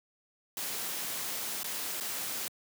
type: noise with dropouts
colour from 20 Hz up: white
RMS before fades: -36 dBFS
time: 0.57-2.48 s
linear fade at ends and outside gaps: 1 ms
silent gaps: 1.632-1.643 / 2.001-2.008 s
effects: high-pass 150 Hz 12 dB/octave